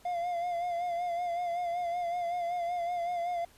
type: tone with vibrato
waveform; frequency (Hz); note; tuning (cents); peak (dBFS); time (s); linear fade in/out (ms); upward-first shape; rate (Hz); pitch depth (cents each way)
triangle; 698.5; F5; 0; -28; 0.05-3.45; 5; sine; 5.3; 44
effects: pink hiss -60 dBFS RMS until 3.57 s + resampled to 32000 Hz